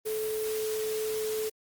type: tone in noise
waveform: sine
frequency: 434.5 Hz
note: A4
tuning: 22 cents flat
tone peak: -29 dBFS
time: 0.05-1.5 s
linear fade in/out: 20 ms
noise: white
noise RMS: -39 dBFS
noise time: 0.05-1.5 s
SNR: +7 dB
effects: Opus 32 kbps